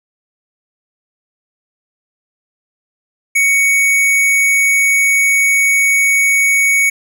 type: tone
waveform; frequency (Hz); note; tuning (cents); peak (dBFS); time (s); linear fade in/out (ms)
square; 2232; C#7; +11; -10; 3.35-6.9; 10
effects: none